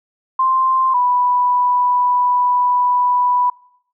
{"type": "tone pair in turn", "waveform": "sine", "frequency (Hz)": [1046.5, 986.9], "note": ["C6", "B5"], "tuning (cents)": [0, -2], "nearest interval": "minor second", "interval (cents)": 102, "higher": "first", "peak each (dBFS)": -12, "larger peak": "neither", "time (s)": [[0.39, 0.94], [0.94, 3.5]], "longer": "second", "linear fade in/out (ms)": 5, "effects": ["noise-tail reverb RT60 0.7 s tail -23 dB re dry"]}